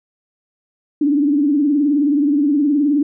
sine tone with vibrato, 289.6 Hz, D4, 24 cents flat, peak -12 dBFS, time 1.01-3.03 s, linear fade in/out 5 ms, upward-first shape triangle, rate 19 Hz, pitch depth 120 cents each way, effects none

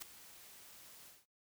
white noise with ADSR envelope, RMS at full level -42 dBFS, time 0-1.26 s, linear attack 22 ms, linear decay 3 ms, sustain -15 dB, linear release 190 ms, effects noise-tail reverb RT60 0.2 s tail -25 dB re dry

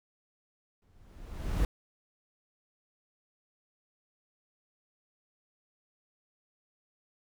brown noise with exponential growth, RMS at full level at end -26 dBFS, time 0.82-1.65 s, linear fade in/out 1 ms, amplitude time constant 180 ms, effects none

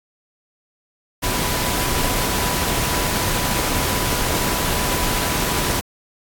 sine tone in noise, 987.8 Hz, B5, in tune, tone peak -30 dBFS, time 1.22-5.81 s, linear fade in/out 20 ms, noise pink, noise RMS -21 dBFS, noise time 1.22-5.81 s, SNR -12 dB, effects AAC 64 kbps

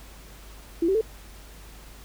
sine tone with pitch steps, 335.5 / 385.4 / 442.7 Hz, E4 / G4 / A4, +31 / -29 / +11 cents, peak -19 dBFS, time 0.82-1.012 s, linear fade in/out 5 ms, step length 64 ms, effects added 50 Hz sine -45 dBFS peak until 2.04 s + pink hiss -49 dBFS RMS until 2.04 s

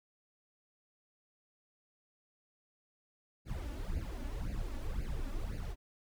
brown noise with flanger, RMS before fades -38 dBFS, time 3.45-5.76 s, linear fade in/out 50 ms, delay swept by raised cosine 0.43 to 3.53 ms, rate 1.9 Hz, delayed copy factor +0.85, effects none

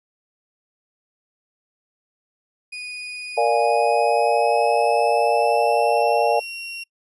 35% pulse tone with pitch glide, 2471 to 2742 Hz, D#7 to F7, -13 to -32 cents, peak -28 dBFS, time 2.72-6.84 s, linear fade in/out 10 ms, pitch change +181 cents, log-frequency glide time 3.58-6.48 s
sine chord, Bb dominant seventh, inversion none, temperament equal, 466.2 / 587.3 / 698.5 / 830.6 Hz, Bb4 / D5 / F5 / Ab5, 0 / 0 / 0 / 0 cents, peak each -21 dBFS, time 3.37-6.4 s, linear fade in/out 10 ms
effects noise-tail reverb RT60 0.1 s tail -25 dB re dry + resampled to 24000 Hz

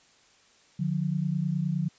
sine tone pair together, 149.3 / 178.97 Hz, D3 / F3, +29 / +43 cents, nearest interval minor third, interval 314 cents, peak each -28 / -28 dBFS, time 0.79-1.89 s, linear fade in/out 10 ms, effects white hiss -60 dBFS RMS until 1.98 s + resampled to 16000 Hz

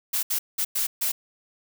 blue noise bursts at uneven times, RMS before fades -25 dBFS, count 5, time 0.13-0.23 / 0.3-0.39 / 0.58-0.65 / 0.75-0.87 / 1.01-1.12 s, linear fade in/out 10 ms, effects none

